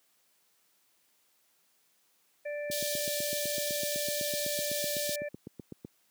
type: harmonic tone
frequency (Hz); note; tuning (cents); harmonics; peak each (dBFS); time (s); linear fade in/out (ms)
587.3; D5; 0; 1 / 3 / 4; -34 / -44 / -46; 2.45-5.29; 10
type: click train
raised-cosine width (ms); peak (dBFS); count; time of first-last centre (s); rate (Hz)
3; -26; 26; 2.7-5.849; 7.94
type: high-pass noise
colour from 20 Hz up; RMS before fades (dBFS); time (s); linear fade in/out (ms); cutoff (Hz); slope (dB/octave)
pink; -35; 2.71-5.16; 5; 3200; 48
effects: white hiss -70 dBFS RMS until 6.1 s + high-pass 150 Hz 12 dB/octave